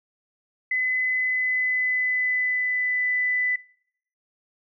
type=tone with pitch glide; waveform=sine; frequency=2019 to 1995.8 Hz; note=B6 to B6; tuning=+38 to +18 cents; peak=-21 dBFS; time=0.71-3.56 s; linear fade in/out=5 ms; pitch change=-20 cents; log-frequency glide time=1.11-3.06 s; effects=noise-tail reverb RT60 0.7 s tail -23 dB re dry